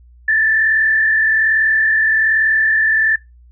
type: tone with frequency modulation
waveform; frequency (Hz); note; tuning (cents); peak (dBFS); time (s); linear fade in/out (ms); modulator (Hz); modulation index
sine; 1760; A6; 0; -11; 0.28-3.16; 5; 41.2; 0.9
effects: noise-tail reverb RT60 0.2 s tail -22 dB re dry + added 60 Hz sine -42 dBFS peak until 3.51 s